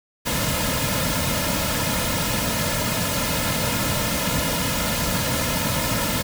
pink noise with comb filter, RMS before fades -23 dBFS, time 0.25-6.23 s, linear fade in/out 20 ms, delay 2.6 ms, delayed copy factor -0.75, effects none

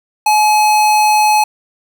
square tone, 850 Hz, G#5, 40 cents sharp, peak -9 dBFS, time 0.26-1.44 s, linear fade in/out 5 ms, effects none

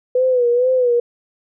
sine tone with vibrato, 496.2 Hz, B4, 8 cents sharp, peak -12 dBFS, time 0.15-1 s, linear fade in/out 5 ms, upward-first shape sine, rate 2.2 Hz, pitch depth 72 cents each way, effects none

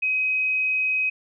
sine tone, 2528 Hz, D#7, 27 cents sharp, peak -20 dBFS, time 0.02-1.1 s, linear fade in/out 10 ms, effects none

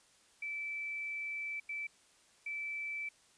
sine tone bursts at uneven times, 2320 Hz, D7, 22 cents flat, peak -37 dBFS, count 3, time 0.42-1.6 / 1.69-1.87 / 2.46-3.09 s, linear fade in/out 5 ms, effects white hiss -66 dBFS RMS until 3.37 s + resampled to 22050 Hz

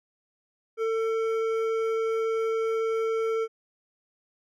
triangle tone with hard clipping, 448.2 Hz, A4, 32 cents sharp, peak -26 dBFS, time 0.77-3.48 s, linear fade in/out 50 ms, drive 13 dB, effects none

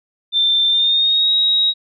sine tone with pitch glide, 3569 to 3803 Hz, A7 to A#7, +24 to +34 cents, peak -12 dBFS, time 0.32-1.74 s, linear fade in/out 50 ms, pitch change +110 cents, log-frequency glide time 0.68-1.31 s, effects none

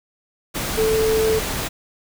sine tone in noise, 440 Hz, A4, in tune, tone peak -16 dBFS, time 0.77-1.4 s, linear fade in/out 20 ms, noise pink, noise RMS -25 dBFS, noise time 0.54-1.69 s, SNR +6 dB, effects none

